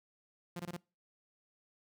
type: tone bursts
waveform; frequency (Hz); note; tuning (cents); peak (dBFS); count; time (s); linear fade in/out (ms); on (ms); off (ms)
sawtooth; 174.61; F3; 0; -35; 4; 0.56-0.768; 5; 37; 20
effects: noise-tail reverb RT60 0.3 s tail -24 dB re dry